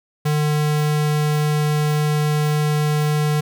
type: tone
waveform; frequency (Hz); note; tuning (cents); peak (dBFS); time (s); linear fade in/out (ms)
square; 150.3; D3; +40; -17; 0.25-3.41; 10
effects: none